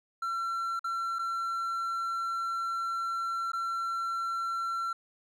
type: tone with dropouts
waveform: triangle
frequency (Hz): 1355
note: E6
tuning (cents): +47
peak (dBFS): -28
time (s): 0.22-4.93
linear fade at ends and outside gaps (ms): 5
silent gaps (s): 0.794-0.842 / 1.187-1.191 / 3.519-3.532
effects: none